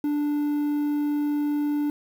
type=tone with quantisation; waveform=triangle; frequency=293.7 Hz; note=D4; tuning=in tune; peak=-20 dBFS; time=0.04-1.9 s; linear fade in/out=2 ms; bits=8; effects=none